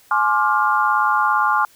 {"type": "chord", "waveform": "sine", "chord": "D half-diminished seventh", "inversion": "second", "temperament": "just", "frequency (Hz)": [845.8, 1057.2, 1174.7, 1409.6], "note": ["Ab5", "C6", "D6", "F6"], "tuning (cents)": [31, 18, 0, 16], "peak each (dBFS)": -20, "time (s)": [0.11, 1.65], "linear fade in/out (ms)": 2, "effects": ["white hiss -52 dBFS RMS until 1.75 s"]}